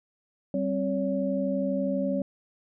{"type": "tone cluster", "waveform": "sine", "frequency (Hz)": [193.8, 266, 566], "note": ["G3", "C4", "C#5"], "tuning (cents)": [-20, 29, 36], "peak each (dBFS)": -29, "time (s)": [0.54, 2.22], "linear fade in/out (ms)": 2, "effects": []}